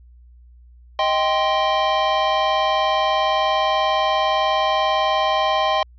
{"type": "chord", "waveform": "square", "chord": "C minor", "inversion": "first", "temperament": "just", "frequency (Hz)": [627.9, 784.9, 1046.5], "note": ["Eb5", "G5", "C6"], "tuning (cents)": [16, 2, 0], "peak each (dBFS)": -22, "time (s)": [0.99, 5.83], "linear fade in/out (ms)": 2, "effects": ["added 60 Hz sine -44 dBFS peak until 5.98 s", "resampled to 11025 Hz"]}